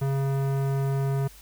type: tone with tanh clipping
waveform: sine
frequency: 136.9 Hz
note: C#3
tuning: 21 cents flat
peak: -25 dBFS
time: 0.01-1.28 s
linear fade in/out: 10 ms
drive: 18 dB
effects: added 50 Hz sine -50 dBFS peak until 1.41 s + white hiss -51 dBFS RMS until 1.41 s